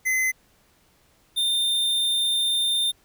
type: tone pair in turn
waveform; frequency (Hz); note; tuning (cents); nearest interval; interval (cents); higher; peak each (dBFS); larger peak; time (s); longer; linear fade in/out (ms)
square; 2044 / 3614; C7 / A7; -41 / +46; minor seventh; 987; second; -21; neither; 0.05-0.32 / 1.36-2.92; second; 20
effects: pink hiss -61 dBFS RMS until 3.04 s